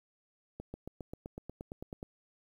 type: accelerating click train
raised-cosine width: 2 ms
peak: -28 dBFS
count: 13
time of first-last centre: 0.6-2.029 s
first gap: 140 ms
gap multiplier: 0.97
effects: 10-bit